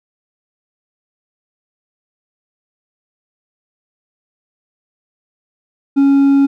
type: tone with hard clipping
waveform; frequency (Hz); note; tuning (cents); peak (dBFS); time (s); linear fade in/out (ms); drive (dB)
triangle; 277.2; C#4; 0; -8; 5.96-6.47; 20; 5
effects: none